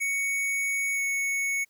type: tone with pitch glide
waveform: square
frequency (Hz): 2228 to 2214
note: C#7 to C#7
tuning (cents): +8 to -3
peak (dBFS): -26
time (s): 0-1.65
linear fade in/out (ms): 20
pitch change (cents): -11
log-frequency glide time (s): 0.94-1.01
effects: white hiss -69 dBFS RMS until 1.69 s

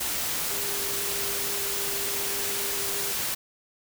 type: tone in noise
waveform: sine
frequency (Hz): 400.8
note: G4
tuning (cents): +38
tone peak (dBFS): -38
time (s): 0.5-3.12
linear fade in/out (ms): 10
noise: white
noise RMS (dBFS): -29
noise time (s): 0-3.35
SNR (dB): -12
effects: none

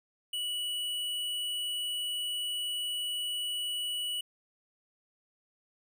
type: tone with tanh clipping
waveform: sine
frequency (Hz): 2943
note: F#7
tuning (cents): -10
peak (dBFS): -33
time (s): 0.33-4.21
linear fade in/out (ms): 5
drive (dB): 16
effects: none

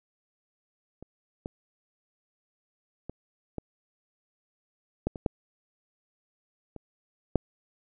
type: clicks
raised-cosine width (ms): 2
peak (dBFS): -30 / -21 / -23 / -20 / -13 / -25 / -11 / -27 / -8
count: 9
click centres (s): 1.026 / 1.459 / 3.096 / 3.583 / 5.07 / 5.158 / 5.262 / 6.763 / 7.357
effects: none

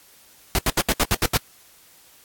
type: noise bursts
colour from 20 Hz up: pink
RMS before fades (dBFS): -19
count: 8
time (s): 0.55-1.37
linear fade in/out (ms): 0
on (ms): 36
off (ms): 76
effects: white hiss -52 dBFS RMS until 2.24 s + AAC 64 kbps

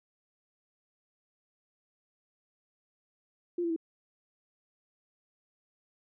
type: tone with pitch steps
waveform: sine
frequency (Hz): 349.2 / 337.5 / 326.2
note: F4 / E4 / E4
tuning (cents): 0 / +41 / -18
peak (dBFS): -28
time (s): 3.58-3.763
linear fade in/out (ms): 5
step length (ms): 61
effects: none

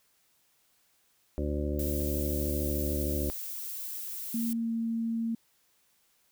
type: harmonic tone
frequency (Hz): 73.42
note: D2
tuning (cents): 0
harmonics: 1 / 2 / 3 / 4 / 5 / 7 / 8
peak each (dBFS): -31 / -41 / -38 / -36 / -37 / -40 / -41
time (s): 1.38-3.3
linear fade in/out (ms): 0
type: noise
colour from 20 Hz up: violet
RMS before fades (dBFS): -38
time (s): 1.79-4.53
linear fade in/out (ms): 2
type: tone with pitch glide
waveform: sine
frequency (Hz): 230 to 228.3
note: A#3 to A#3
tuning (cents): -23 to -36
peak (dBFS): -28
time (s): 4.34-5.35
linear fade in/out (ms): 5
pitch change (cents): -13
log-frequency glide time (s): 4.59-4.7
effects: white hiss -69 dBFS RMS until 6.31 s

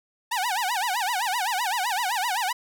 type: tone with vibrato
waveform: sawtooth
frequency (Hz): 849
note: G#5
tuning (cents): +38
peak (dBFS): -20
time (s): 0.31-2.53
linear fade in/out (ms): 10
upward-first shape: sine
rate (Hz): 7.8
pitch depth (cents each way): 270
effects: none

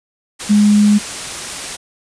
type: tone in noise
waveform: sine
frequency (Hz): 207.7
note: G#3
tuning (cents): 0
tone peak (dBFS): -7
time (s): 0.49-0.99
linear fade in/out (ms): 20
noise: white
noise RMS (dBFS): -25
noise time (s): 0.39-1.77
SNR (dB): +15
effects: resampled to 22050 Hz

